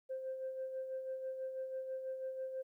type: tone with tremolo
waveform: sine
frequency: 524 Hz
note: C5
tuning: 2 cents sharp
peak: -36 dBFS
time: 0.09-2.63 s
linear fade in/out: 20 ms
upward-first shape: sine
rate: 6.1 Hz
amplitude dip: 50%
effects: tanh soft clip ceiling -34 dBFS + 13-bit